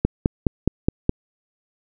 click train, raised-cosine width 3 ms, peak -3 dBFS, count 6, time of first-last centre 0.05-1.094 s, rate 4.79 Hz, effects none

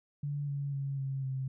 sine tone with pitch steps, 144.3 / 141.25 / 138.26 / 135.34 / 132.48 Hz, D3 / C#3 / C#3 / C#3 / C3, -30 / +33 / -4 / -41 / +22 cents, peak -32 dBFS, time 0.23-1.48 s, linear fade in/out 5 ms, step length 250 ms, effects none

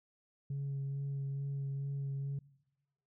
sine tone with vibrato, 138.59 Hz, C#3, in tune, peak -33 dBFS, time 0.5-2.39 s, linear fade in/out 5 ms, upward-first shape sine, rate 2.3 Hz, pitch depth 14 cents each way, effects noise-tail reverb RT60 1.0 s tail -23 dB re dry + tanh soft clip ceiling -33 dBFS

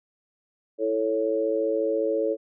sine chord, A major, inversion second, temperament equal, 329.6 / 440 / 554.4 Hz, E4 / A4 / C#5, 0 / 0 / 0 cents, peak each -29 / -25 / -26 dBFS, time 0.78-2.37 s, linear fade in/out 50 ms, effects none

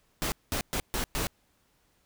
pink noise bursts at uneven times, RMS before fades -30 dBFS, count 5, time 0.22-0.32 / 0.52-0.61 / 0.73-0.8 / 0.94-1.04 / 1.15-1.27 s, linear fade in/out 0 ms, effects pink hiss -69 dBFS RMS until 2.05 s

